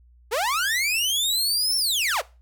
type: linear two-way sweep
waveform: sawtooth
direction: up then down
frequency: 392 to 5450 to 392 Hz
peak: -18 dBFS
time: 0.31-2.22 s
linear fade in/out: 20 ms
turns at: 1.77 s
effects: noise-tail reverb RT60 0.3 s tail -20 dB re dry + added 60 Hz sine -51 dBFS peak until 2.41 s